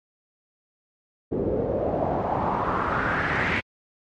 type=noise with low-pass filter sweep; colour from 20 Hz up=pink; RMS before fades=-24 dBFS; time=1.31-3.61 s; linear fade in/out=20 ms; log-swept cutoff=400 to 2200 Hz; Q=3.5; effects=high-pass 80 Hz 12 dB/octave + MP3 48 kbps